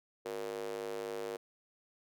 square tone with high-pass filter, 51.91 Hz, G#1, in tune, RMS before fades -40 dBFS, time 0.25-1.37 s, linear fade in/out 10 ms, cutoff 440 Hz, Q 4.5, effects none

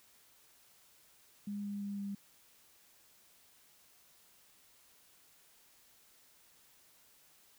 sine tone with pitch steps, 204 / 202.7 / 201.4 / 200.1 Hz, G#3 / G#3 / G3 / G3, -31 / -42 / +47 / +36 cents, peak -37 dBFS, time 1.47-2.15 s, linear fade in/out 5 ms, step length 170 ms, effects white hiss -65 dBFS RMS until 7.58 s

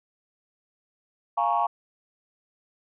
sine chord, Bb minor seventh, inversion second, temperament equal, 698.5 / 830.6 / 932.3 / 1108.7 Hz, F5 / Ab5 / Bb5 / Db6, 0 / 0 / 0 / 0 cents, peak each -26 dBFS, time 1.37-1.67 s, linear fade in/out 10 ms, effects tanh soft clip ceiling -13 dBFS

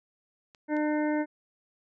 clicks, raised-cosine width 0.2 ms, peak -34 dBFS, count 2, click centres 0.548 / 0.767 s
harmonic tone, 301.5 Hz, D4, 46 cents sharp, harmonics 1 / 2 / 3 / 5 / 6 / 7, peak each -26 / -32 / -36 / -40 / -42 / -43 dBFS, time 0.68-1.26 s, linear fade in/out 50 ms
effects none

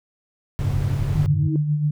brown noise, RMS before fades -28 dBFS, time 0.59-1.26 s, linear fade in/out 0 ms
sine chord, F# suspended second, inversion none, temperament just, 92.5 / 104.06 / 138.75 Hz, F#2 / G#2 / C#3, 0 / +4 / +2 cents, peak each -25 / -25 / -24 dBFS, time 0.59-1.48 s, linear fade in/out 5 ms
sine tone with tremolo, 149.3 Hz, D3, 29 cents sharp, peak -16 dBFS, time 1.15-1.91 s, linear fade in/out 5 ms, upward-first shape sine, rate 7.4 Hz, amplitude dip 50%
sine tone with exponential growth, 315.9 Hz, D#4, 26 cents sharp, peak -19 dBFS, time 1.26-1.56 s, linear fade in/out 2 ms, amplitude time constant 65 ms
effects none

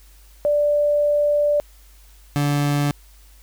sine / 30% pulse tone pair in turn, 587.3 / 144.59 Hz, D5 / D3, 0 / -27 cents, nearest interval 2 octaves, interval 2427 cents, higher first, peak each -15 dBFS, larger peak neither, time 0.45-1.6 / 2.36-2.91 s, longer first, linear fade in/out 0 ms, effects added 50 Hz sine -46 dBFS peak until 3.42 s + white hiss -54 dBFS RMS until 3.42 s

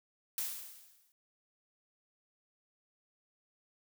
blue noise with exponential decay, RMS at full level -34 dBFS, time 0.38-1.12 s, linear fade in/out 1 ms, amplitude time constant 160 ms, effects none

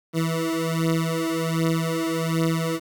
20% pulse beating tone pair, 162.7 / 164 Hz, E3 / E3, -22 / -9 cents, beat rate 1.3 Hz, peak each -20 dBFS, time 0.13-2.8 s, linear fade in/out 50 ms, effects 8-bit

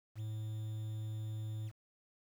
triangle tone with quantisation, 108.6 Hz, A2, 22 cents flat, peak -36 dBFS, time 0.15-1.72 s, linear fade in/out 50 ms, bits 10, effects none

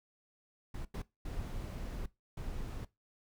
brown noise bursts at uneven times, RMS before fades -40 dBFS, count 4, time 0.74-0.85 / 0.94-1.02 / 1.25-2.06 / 2.37-2.85 s, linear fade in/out 5 ms, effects noise-tail reverb RT60 0.2 s tail -19 dB re dry

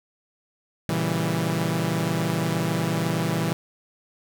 sawtooth chord, A# diminished seventh, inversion none, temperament equal, 116.54 / 138.59 / 164.81 / 196 Hz, A#2 / C#3 / E3 / G3, 0 / 0 / 0 / 0 cents, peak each -26 / -27 / -21 / -26 dBFS, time 0.89-3.53 s, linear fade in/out 0 ms, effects 9-bit

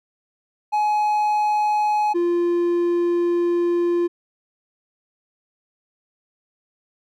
triangle tone pair in turn, 843 / 346.9 Hz, G#5 / F4, +26 / -12 cents, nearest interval octave + minor third, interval 1538 cents, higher first, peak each -15 dBFS, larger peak neither, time 0.72-2.14 / 2.14-4.08 s, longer second, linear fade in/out 20 ms, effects none

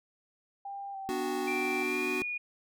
sine tone with vibrato, 786 Hz, G5, 4 cents sharp, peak -37 dBFS, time 0.65-1.83 s, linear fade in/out 5 ms, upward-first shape square, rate 1.7 Hz, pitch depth 21 cents each way
square chord, B minor, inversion none, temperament equal, 246.9 / 293.7 / 370 Hz, B3 / D4 / F#4, 0 / 0 / 0 cents, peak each -39 / -38 / -34 dBFS, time 1.09-2.22 s, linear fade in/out 0 ms
sine tone with pitch glide, 2355 to 2447 Hz, D7 to D#7, +4 to -29 cents, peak -32 dBFS, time 1.47-2.38 s, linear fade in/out 10 ms, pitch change +67 cents, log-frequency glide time 1.83-2.08 s
effects none

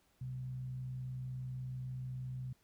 sine tone with frequency modulation, 128.3 Hz, C3, 34 cents flat, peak -39 dBFS, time 0.21-2.53 s, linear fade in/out 5 ms, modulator 60 Hz, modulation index 0.29, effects pink hiss -73 dBFS RMS until 2.63 s

